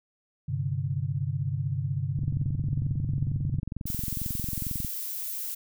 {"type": "chord", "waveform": "sine", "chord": "G suspended fourth", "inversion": "none", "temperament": "equal", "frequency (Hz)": [98, 130.81, 146.83], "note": ["G2", "C3", "D3"], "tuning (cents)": [0, 0, 0], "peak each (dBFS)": [-32, -30, -31], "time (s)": [0.48, 3.6], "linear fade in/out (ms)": 10}
{"type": "click train", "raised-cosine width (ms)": 5, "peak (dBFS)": -21, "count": 60, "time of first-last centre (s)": [2.19, 4.848], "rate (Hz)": 22.2}
{"type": "noise", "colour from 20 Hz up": "violet", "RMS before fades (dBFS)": -34, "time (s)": [3.86, 5.55], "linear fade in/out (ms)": 10}
{"effects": []}